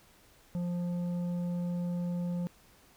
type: tone with tanh clipping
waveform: triangle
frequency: 175.4 Hz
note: F3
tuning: 8 cents sharp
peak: -32 dBFS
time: 0.55-2.47 s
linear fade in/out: 0 ms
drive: 12 dB
effects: pink hiss -61 dBFS RMS until 2.96 s